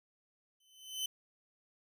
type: tone with exponential growth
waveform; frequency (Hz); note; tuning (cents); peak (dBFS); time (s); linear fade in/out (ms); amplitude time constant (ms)
sawtooth; 3045; F#7; +49; -29; 0.6-1.06; 5; 98
effects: none